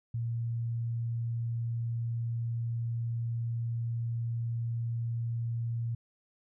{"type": "tone", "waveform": "sine", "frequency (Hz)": 116.54, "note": "A#2", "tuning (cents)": 0, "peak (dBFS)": -30, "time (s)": [0.14, 5.95], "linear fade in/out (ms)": 5, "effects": []}